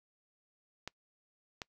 clicks, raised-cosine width 0.2 ms, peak -22 dBFS, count 2, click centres 0.876 / 1.618 s, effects noise-tail reverb RT60 0.1 s tail -25 dB re dry

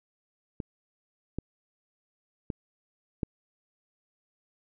clicks, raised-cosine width 3 ms, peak -21 / -19 / -19 / -15 dBFS, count 4, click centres 0.602 / 1.386 / 2.502 / 3.232 s, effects none

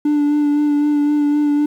triangle tone with vibrato, 293.7 Hz, D4, in tune, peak -10 dBFS, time 0.05-1.66 s, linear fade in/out 5 ms, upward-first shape sine, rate 3.9 Hz, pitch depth 19 cents each way, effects tanh soft clip ceiling -6 dBFS + 8-bit

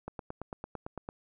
click train, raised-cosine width 1 ms, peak -24 dBFS, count 10, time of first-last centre 0.08-1.089 s, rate 8.92 Hz, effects none

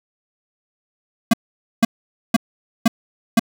square tone bursts, 227.9 Hz, A#3, 39 cents flat, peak -10 dBFS, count 5, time 1.31-3.395 s, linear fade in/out 5 ms, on 25 ms, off 490 ms, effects 8-bit

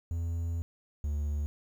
triangle tone pair in turn, 84.2 / 73.61 Hz, E2 / D2, +37 / +5 cents, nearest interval major second, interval 232 cents, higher first, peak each -28 / -27 dBFS, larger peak second, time 0.11-0.62 / 1.04-1.46 s, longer first, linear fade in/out 0 ms, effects 10-bit

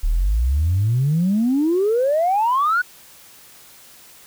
sine exponential sweep, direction up, 35.45 to 1500 Hz, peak -14 dBFS, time 0.03-2.82 s, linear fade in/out 10 ms, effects tanh soft clip ceiling -11 dBFS + white hiss -46 dBFS RMS until 4.26 s

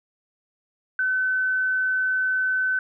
sine tone, 1518 Hz, F#6, 44 cents sharp, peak -20 dBFS, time 0.99-2.79 s, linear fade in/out 2 ms, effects none

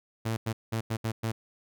sawtooth tone bursts at uneven times, 112.9 Hz, A2, 45 cents sharp, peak -24 dBFS, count 6, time 0.25-0.37 / 0.46-0.53 / 0.72-0.81 / 0.9-0.97 / 1.04-1.12 / 1.23-1.32 s, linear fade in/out 10 ms, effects none

